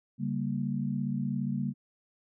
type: chord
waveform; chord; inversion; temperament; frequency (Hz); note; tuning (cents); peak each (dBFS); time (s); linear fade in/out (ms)
sine; G diminished; second; equal with one note detuned; 141.01 / 196 / 233.1; Db3 / G3 / Bb3; +30 / 0 / 0; -33; 0.18-1.74; 50
effects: none